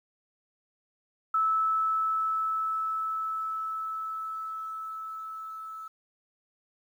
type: tone with level ramp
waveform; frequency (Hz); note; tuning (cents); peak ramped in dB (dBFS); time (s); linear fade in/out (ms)
sine; 1307; E6; -15; -22 to -38; 1.34-5.88; 5
effects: 10-bit